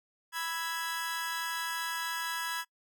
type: chord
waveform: sawtooth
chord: E major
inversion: second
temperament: equal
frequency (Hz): 987.8 / 1318.5 / 1661.2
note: B5 / E6 / G#6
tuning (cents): 0 / 0 / 0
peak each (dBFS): -34 / -37 / -32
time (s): 0.32-2.65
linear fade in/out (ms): 50
effects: noise-tail reverb RT60 0.1 s tail -25 dB re dry